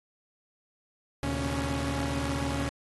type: tone cluster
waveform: sawtooth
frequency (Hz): 75.6 / 119 / 135.8 / 278.5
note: D#2 / A#2 / C#3 / C#4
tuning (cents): -49 / +36 / -35 / +8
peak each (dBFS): -29 / -33 / -33 / -28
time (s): 1.23-2.69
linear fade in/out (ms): 0
effects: AAC 32 kbps